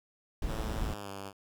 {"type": "noise", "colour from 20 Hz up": "brown", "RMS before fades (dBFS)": -34, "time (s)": [0.42, 0.94], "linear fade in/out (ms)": 2}
{"type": "tone with pitch glide", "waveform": "5% pulse", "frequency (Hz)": [110, 98.57], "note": ["A2", "G2"], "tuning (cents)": [0, 10], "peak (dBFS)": -29, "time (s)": [0.46, 1.33], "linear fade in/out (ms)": 50, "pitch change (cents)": -190, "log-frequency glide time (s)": [0.79, 1.1]}
{"effects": []}